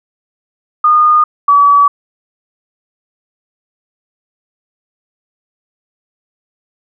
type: tone pair in turn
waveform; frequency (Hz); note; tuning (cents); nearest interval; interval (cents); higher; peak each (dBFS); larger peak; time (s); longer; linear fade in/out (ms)
sine; 1223 / 1143.3; D#6 / D6; -30 / -47; minor second; 117; first; -5 / -4; second; 0.84-1.24 / 1.48-1.88; neither; 5
effects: none